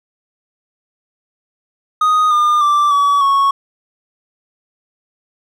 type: tone with pitch steps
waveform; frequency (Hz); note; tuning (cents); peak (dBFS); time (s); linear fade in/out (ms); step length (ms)
triangle; 1244.5 / 1208.4 / 1173.3 / 1139.2 / 1106.2; D#6 / D6 / D6 / C#6 / C#6; 0 / +49 / -2 / +47 / -4; -8; 2.01-3.51; 5; 300
effects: none